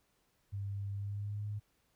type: tone with pitch glide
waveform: sine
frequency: 99.8 to 104.1 Hz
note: G2 to G#2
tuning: +32 to +5 cents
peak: -36 dBFS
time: 0.52-1.6 s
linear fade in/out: 20 ms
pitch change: +73 cents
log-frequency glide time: 0.93-1.44 s
effects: pink hiss -75 dBFS RMS until 1.95 s